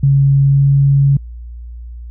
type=tone with pitch glide; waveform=sine; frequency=138.5 to 139.3 Hz; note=C#3 to C#3; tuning=-1 to +9 cents; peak=-7 dBFS; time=0.03-1.17 s; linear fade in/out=5 ms; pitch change=+10 cents; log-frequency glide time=0.42-0.63 s; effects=added 59 Hz sine -27 dBFS peak until 2.1 s